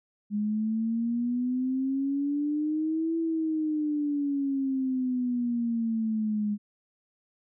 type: exponential two-way sweep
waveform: sine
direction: up then down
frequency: 205.8 to 330.8 to 205.8 Hz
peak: -25 dBFS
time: 0.3-6.58 s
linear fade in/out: 50 ms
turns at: 3.17 s
effects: none